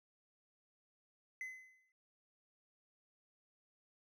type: tone with exponential decay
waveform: triangle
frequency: 2037 Hz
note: C7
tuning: 47 cents flat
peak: -38 dBFS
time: 1.41-1.92 s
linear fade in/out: 1 ms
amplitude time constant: 110 ms
effects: none

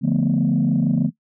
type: chord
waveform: sine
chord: B half-diminished seventh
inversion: first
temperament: equal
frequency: 146.83 / 174.61 / 220 / 246.9 Hz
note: D3 / F3 / A3 / B3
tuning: 0 / 0 / 0 / 0 cents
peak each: -20 dBFS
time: 0.01-1.11 s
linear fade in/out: 50 ms
effects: noise-tail reverb RT60 0.1 s tail -19 dB re dry + tanh soft clip ceiling -10 dBFS

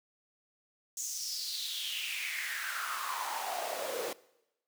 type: noise with high-pass filter sweep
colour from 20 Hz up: pink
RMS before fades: -37 dBFS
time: 0.97-4.13 s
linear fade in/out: 2 ms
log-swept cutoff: 6900 to 440 Hz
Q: 5.7
effects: noise-tail reverb RT60 0.9 s tail -21 dB re dry

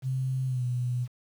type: tone with pitch glide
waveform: sine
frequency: 130.81 to 123.47 Hz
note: C3 to B2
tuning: 0 to 0 cents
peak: -26 dBFS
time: 0.02-1.08 s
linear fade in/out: 50 ms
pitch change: -100 cents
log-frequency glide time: 0.46-0.64 s
effects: 9-bit

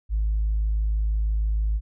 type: tone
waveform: sine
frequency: 53.1 Hz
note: G#1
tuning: 39 cents sharp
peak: -19 dBFS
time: 0.09-1.81 s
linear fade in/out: 50 ms
effects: tanh soft clip ceiling -17 dBFS

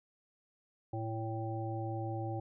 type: harmonic tone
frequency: 111.8 Hz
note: A2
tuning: 28 cents sharp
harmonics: 1 / 3 / 5 / 7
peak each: -37 / -41 / -45 / -42 dBFS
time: 0.93-2.4 s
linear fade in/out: 5 ms
effects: none

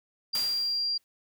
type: tone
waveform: sine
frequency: 4760 Hz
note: D8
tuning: 22 cents sharp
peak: -26 dBFS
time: 0.33-0.98 s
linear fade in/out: 10 ms
type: noise with exponential decay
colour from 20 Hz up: white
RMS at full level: -34 dBFS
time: 0.35-1.04 s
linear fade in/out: 0 ms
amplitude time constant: 150 ms
effects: none

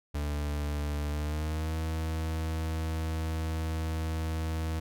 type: tone with pitch glide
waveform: 40% pulse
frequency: 73.42 to 80.07 Hz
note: D2 to E2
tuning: 0 to -50 cents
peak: -29 dBFS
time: 0.14-4.8 s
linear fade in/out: 10 ms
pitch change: +150 cents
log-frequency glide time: 1.08-1.75 s
effects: none

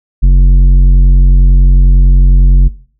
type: tone with tanh clipping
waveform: sine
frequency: 45.53 Hz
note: F#1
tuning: 27 cents flat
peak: -3 dBFS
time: 0.22-2.69 s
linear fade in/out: 20 ms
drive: 9 dB
effects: noise-tail reverb RT60 0.5 s tail -20 dB re dry

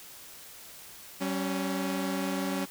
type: tone pair together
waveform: sawtooth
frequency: 191.69 / 277.2 Hz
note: G3 / C#4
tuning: -38 / 0 cents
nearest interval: tritone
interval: 638 cents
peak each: -28 dBFS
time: 1.2-2.66 s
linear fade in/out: 20 ms
effects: white hiss -48 dBFS RMS until 2.7 s

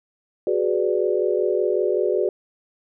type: chord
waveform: sine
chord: G# half-diminished seventh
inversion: third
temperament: equal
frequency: 370 / 415.3 / 493.9 / 587.3 Hz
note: F#4 / G#4 / B4 / D5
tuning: 0 / 0 / 0 / 0 cents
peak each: -22 / -23 / -25 / -26 dBFS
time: 0.47-2.29 s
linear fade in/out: 2 ms
effects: none

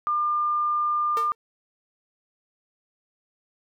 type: tone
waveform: sine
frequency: 1200 Hz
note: D6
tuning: 37 cents sharp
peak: -21 dBFS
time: 0.07-1.32 s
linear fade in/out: 0 ms
type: tone with exponential decay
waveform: sawtooth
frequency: 453.8 Hz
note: A#4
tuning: 47 cents flat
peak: -24 dBFS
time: 1.17-1.35 s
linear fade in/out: 1 ms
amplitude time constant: 39 ms
effects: none

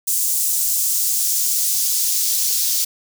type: noise with high-pass filter sweep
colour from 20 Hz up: white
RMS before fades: -19 dBFS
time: 0.07-2.85 s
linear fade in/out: 10 ms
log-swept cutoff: 7600 to 4900 Hz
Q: 1.3
effects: none

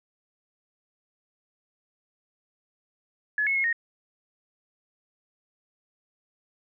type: tone with pitch steps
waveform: sine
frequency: 1704 / 2187 / 2163 / 1858 Hz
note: G#6 / C#7 / C#7 / A#6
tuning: +44 / -24 / -43 / -6 cents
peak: -22 dBFS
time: 3.38-3.728 s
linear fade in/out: 2 ms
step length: 87 ms
effects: none

